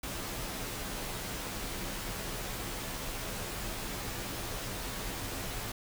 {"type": "noise with comb filter", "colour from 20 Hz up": "pink", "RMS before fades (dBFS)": -38, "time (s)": [0.03, 5.72], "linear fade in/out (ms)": 5, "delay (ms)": 13, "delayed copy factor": -0.6, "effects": []}